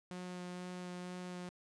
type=tone with vibrato; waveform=sawtooth; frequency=180 Hz; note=F#3; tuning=47 cents flat; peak=-39 dBFS; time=0.11-1.49 s; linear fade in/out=0 ms; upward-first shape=sine; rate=2.1 Hz; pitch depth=10 cents each way; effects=resampled to 22050 Hz

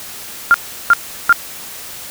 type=tone bursts; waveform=sine; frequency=1396.9 Hz; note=F6; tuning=in tune; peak=-4 dBFS; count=3; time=0.51-1.326 s; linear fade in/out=0 ms; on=32 ms; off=360 ms; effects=white hiss -31 dBFS RMS until 2.1 s

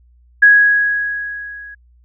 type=tone with level ramp; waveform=sine; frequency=1661.2 Hz; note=G#6; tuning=in tune; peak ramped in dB=-3 to -32 dBFS; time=0.42-1.75 s; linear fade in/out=10 ms; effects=added 60 Hz sine -47 dBFS peak until 2.04 s

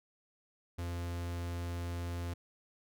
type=tone; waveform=45% pulse; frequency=86.5 Hz; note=F2; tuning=16 cents flat; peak=-36 dBFS; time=0.78-2.34 s; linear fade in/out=10 ms; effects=none

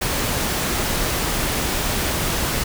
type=noise; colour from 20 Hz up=pink; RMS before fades=-22 dBFS; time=0.01-2.64 s; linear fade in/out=10 ms; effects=none

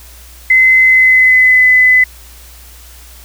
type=tone with pitch glide; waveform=sine; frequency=2048 to 2012 Hz; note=C7 to B6; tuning=-38 to +32 cents; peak=-4 dBFS; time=0.5-2.04 s; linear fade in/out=5 ms; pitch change=-30 cents; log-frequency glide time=0.82-1.66 s; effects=added 60 Hz sine -36 dBFS peak until 3.24 s + white hiss -39 dBFS RMS until 3.24 s

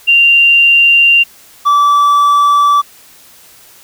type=tone pair in turn; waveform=sine / triangle; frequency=2777 / 1157.2 Hz; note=F7 / D6; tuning=-10 / -26 cents; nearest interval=octave + minor third; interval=1516 cents; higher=first; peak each=-4 dBFS; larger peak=neither; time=0.07-1.24 / 1.65-2.82 s; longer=neither; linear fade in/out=20 ms; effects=white hiss -41 dBFS RMS until 3.83 s

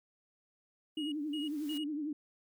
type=noise with exponential growth; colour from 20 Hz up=white; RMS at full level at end=-50 dBFS; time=0.95-1.78 s; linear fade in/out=5 ms; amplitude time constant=180 ms
type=tone with vibrato; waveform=sine; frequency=298.6 Hz; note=D4; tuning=29 cents sharp; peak=-34 dBFS; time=0.97-2.13 s; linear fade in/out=5 ms; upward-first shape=triangle; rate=11 Hz; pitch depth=110 cents each way
type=tone bursts; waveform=triangle; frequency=2886 Hz; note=F#7; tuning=44 cents flat; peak=-39 dBFS; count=3; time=0.97-1.84 s; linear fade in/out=5 ms; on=150 ms; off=210 ms
effects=none

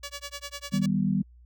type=tone with tremolo; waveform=5% pulse; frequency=570 Hz; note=C#5; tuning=48 cents sharp; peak=-22 dBFS; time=0.03-0.86 s; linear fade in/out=5 ms; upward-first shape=sine; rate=10 Hz; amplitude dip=100%
type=chord; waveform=sine; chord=Eb augmented; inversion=none; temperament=just; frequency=155.56 / 194.45 / 243.1 Hz; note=Eb3 / G3 / B3; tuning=0 / -14 / -27 cents; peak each=-29 / -24 / -30 dBFS; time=0.72-1.23 s; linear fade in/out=20 ms
effects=added 60 Hz sine -50 dBFS peak until 1.45 s

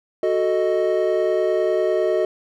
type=chord; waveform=triangle; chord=D# diminished; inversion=first; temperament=equal; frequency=370 / 440 / 622.3 Hz; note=F#4 / A4 / D#5; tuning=0 / 0 / 0 cents; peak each=-19 / -21 / -19 dBFS; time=0.23-2.25 s; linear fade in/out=2 ms; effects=none

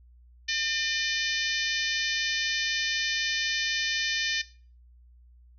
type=harmonic tone; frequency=602 Hz; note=D5; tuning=43 cents sharp; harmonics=3 / 4 / 5 / 6 / 7 / 8 / 9 / 10; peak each=-32 / -33 / -34 / -35 / -35 / -36 / -37 / -37 dBFS; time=0.48-4.42 s; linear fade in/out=10 ms; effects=noise-tail reverb RT60 0.4 s tail -18 dB re dry + added 60 Hz sine -52 dBFS peak until 5.58 s

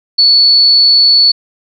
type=tone; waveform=sine; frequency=4435 Hz; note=C#8; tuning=in tune; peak=-4 dBFS; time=0.18-1.32 s; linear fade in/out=10 ms; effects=none

